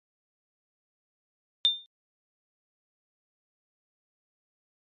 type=tone with exponential decay; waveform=sine; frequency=3604 Hz; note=A7; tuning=41 cents sharp; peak=-15 dBFS; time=1.65-1.86 s; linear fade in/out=0 ms; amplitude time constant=45 ms; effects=MP3 48 kbps